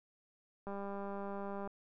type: click train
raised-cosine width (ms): 1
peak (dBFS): -30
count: 201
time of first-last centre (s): 0.67-1.675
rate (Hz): 199
effects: none